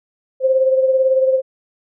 sine beating tone pair, 523.3 / 541.3 Hz, C5 / C#5, 0 / -41 cents, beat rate 18 Hz, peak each -12 / -21 dBFS, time 0.4-1.42 s, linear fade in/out 50 ms, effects none

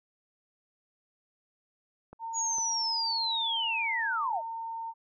clicks, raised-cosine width 1 ms, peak -32 dBFS, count 2, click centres 2.13 / 2.584 s
sine tone, 910 Hz, A#5, 42 cents flat, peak -34 dBFS, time 2.19-4.94 s, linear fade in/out 50 ms
sine linear sweep, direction down, 6870 to 584 Hz, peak -28 dBFS, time 2.33-4.42 s, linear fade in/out 50 ms
effects none

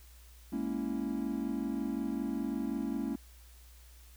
triangle chord, A# half-diminished seventh, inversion third, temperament equal, 207.7 / 233.1 / 277.2 / 329.6 Hz, G#3 / A#3 / C#4 / E4, 0 / 0 / 0 / 0 cents, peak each -37 / -35 / -34 / -38 dBFS, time 0.52-3.16 s, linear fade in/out 10 ms, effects added 60 Hz sine -53 dBFS peak until 4.16 s + white hiss -61 dBFS RMS until 4.16 s

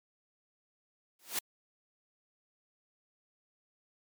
white noise with exponential growth, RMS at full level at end -29 dBFS, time 1.19-1.39 s, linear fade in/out 5 ms, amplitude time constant 42 ms, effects high-pass 200 Hz 12 dB/octave + MP3 96 kbps

